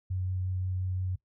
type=tone with vibrato; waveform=sine; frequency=92.5 Hz; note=F#2; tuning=in tune; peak=-29 dBFS; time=0.1-1.16 s; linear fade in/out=10 ms; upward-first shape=sine; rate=5.7 Hz; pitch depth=9 cents each way; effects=noise-tail reverb RT60 0.1 s tail -18 dB re dry